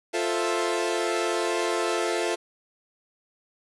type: chord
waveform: sawtooth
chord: F major seventh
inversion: none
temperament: equal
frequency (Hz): 349.2 / 440 / 523.3 / 659.3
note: F4 / A4 / C5 / E5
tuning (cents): 0 / 0 / 0 / 0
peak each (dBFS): -24 / -25 / -29 / -27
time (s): 0.13-2.36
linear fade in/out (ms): 20
effects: resampled to 24000 Hz + 9-bit